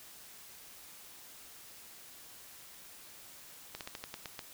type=slowing click train; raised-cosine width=0.2 ms; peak=-23 dBFS; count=8; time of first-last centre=3.75-4.392 s; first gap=58 ms; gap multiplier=1.15; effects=white hiss -53 dBFS RMS until 4.53 s